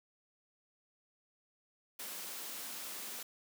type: high-pass noise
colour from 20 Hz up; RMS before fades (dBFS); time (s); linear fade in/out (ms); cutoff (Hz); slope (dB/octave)
white; -44; 1.99-3.23; 5; 170; 96
effects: none